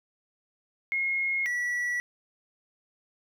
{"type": "tone pair in turn", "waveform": ["sine", "triangle"], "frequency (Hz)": [2156, 1945.5], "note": ["C#7", "B6"], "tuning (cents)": [-49, -27], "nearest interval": "major second", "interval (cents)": 178, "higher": "first", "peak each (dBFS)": -25, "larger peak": "neither", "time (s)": [[0.92, 1.46], [1.46, 2]], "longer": "neither", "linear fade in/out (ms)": 0, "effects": []}